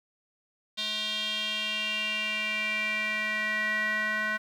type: tone with band-pass filter sweep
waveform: square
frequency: 214.1 Hz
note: A3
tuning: 47 cents flat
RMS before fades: -30 dBFS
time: 0.77-4.38 s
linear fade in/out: 20 ms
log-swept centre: 3600 to 1700 Hz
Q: 5.6
effects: 10-bit